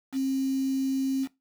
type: tone with quantisation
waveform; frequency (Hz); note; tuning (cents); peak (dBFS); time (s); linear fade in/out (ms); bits
sine; 267.4; C4; +38; -24; 0.12-1.28; 50; 7
effects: noise-tail reverb RT60 0.2 s tail -19 dB re dry